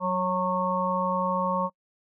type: harmonic tone with a mistuned harmonic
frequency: 182.9 Hz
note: F#3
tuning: 20 cents flat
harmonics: 1 / 3 / 5 / 6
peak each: -30 / -29 / -29 / -28 dBFS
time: 0-1.7 s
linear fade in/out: 50 ms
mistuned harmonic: 1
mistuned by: +23 cents
effects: noise-tail reverb RT60 0.1 s tail -26 dB re dry